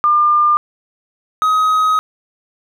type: tone pair in turn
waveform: sine / triangle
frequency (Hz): 1200 / 1263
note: D6 / D#6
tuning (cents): +37 / +26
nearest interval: minor second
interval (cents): 89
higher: second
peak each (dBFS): -9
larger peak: neither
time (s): 0.04-0.57 / 1.42-1.99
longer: second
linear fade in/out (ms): 0
effects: none